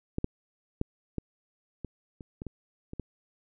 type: clicks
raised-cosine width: 3 ms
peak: -16 / -14 / -15 / -18 / -23 / -30 / -24 / -24 / -26 / -21 dBFS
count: 10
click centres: 0.184 / 0.244 / 0.814 / 1.183 / 1.847 / 2.208 / 2.419 / 2.467 / 2.934 / 2.997 s
effects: none